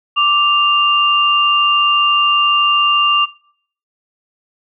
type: tone pair together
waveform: sine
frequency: 1174.7 / 2794 Hz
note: D6 / F7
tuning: 0 / 0 cents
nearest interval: octave + minor third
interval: 1500 cents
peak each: -13 dBFS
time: 0.16-3.26 s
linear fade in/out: 20 ms
effects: noise-tail reverb RT60 0.6 s tail -21 dB re dry